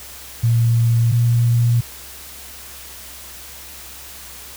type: tone pair in turn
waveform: sine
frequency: 116.4 / 118.57 Hz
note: A#2 / A#2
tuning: -2 / +30 cents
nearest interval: unison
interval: 32 cents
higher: second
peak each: -12 dBFS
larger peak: neither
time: 0.43-1.12 / 1.12-1.81 s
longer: neither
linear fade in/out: 10 ms
effects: added 66 Hz sine -45 dBFS peak until 4.56 s + white hiss -37 dBFS RMS until 4.56 s